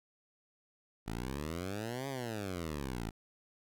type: exponential two-way sweep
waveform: 10% pulse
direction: up then down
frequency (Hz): 52.7 to 140 to 52.7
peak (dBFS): -29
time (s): 1.06-3.11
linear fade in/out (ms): 20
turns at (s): 2.08
effects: none